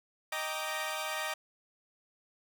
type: chord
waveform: 15% pulse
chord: Eb major seventh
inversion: none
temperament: equal with one note detuned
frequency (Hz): 622.3 / 784 / 932.3 / 1167.9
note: Eb5 / G5 / Bb5 / D6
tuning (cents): 0 / 0 / 0 / -10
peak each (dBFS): -31 / -34 / -34 / -35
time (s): 0.32-1.34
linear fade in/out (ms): 5
effects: none